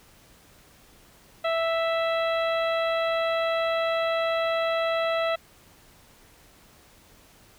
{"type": "harmonic tone", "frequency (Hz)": 659.3, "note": "E5", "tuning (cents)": 0, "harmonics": [1, 2, 3, 4, 5, 6], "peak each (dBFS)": [-24, -30, -34, -36, -38, -40], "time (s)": [1.44, 5.36], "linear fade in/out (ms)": 10, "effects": ["pink hiss -55 dBFS RMS until 7.58 s"]}